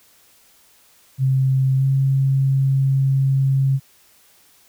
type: tone with pitch glide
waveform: sine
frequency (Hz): 132.7 to 135.25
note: C3 to C#3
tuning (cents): +25 to -42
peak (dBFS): -14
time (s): 1.18-3.8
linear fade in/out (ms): 50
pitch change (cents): +33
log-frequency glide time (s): 1.76-1.85
effects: white hiss -54 dBFS RMS until 4.68 s